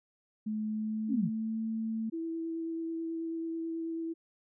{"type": "tone with pitch glide", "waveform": "sine", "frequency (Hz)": [215, 222.7], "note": ["A3", "A3"], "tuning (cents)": [-40, 21], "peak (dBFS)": -31, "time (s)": [0.46, 2.1], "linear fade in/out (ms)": 10, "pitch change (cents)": 61, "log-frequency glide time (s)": [0.67, 1.61]}
{"type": "linear sweep", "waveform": "sine", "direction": "down", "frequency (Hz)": [304.5, 136.8], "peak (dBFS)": -27, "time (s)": [1.08, 1.3], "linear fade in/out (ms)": 50}
{"type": "tone with vibrato", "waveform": "sine", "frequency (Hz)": 328.5, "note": "E4", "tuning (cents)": -6, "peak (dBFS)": -33, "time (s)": [2.12, 4.14], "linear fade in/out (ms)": 20, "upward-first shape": "sine", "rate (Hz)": 9.2, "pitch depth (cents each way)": 10}
{"effects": []}